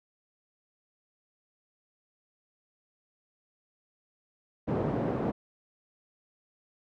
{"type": "band-pass noise", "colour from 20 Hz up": "pink", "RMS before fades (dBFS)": -30, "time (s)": [4.67, 5.32], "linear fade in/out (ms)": 20, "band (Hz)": [150, 600], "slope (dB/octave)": 12, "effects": []}